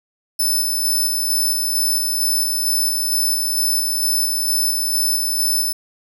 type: tone with tremolo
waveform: 10% pulse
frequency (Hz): 5274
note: E8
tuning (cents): 0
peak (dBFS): -10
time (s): 0.39-5.73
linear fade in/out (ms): 10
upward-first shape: square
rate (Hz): 2.2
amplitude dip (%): 25
effects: none